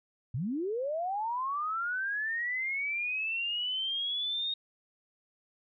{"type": "linear sweep", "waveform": "sine", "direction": "up", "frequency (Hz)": [105, 3729], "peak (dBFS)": -30, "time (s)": [0.34, 4.54], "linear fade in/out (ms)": 5, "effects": []}